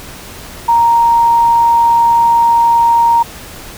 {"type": "tone", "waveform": "sine", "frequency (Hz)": 932.3, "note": "A#5", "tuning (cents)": 0, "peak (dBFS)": -6, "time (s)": [0.68, 3.23], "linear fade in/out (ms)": 10, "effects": ["pink hiss -31 dBFS RMS until 3.77 s"]}